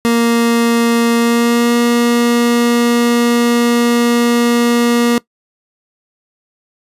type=tone with pitch glide; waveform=30% pulse; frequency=233.4 to 237.8 Hz; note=A#3 to A#3; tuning=+2 to +35 cents; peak=-7 dBFS; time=0.05-5.18 s; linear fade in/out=0 ms; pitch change=+33 cents; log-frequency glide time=1.17-1.75 s; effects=noise-tail reverb RT60 0.1 s tail -20 dB re dry + resampled to 32000 Hz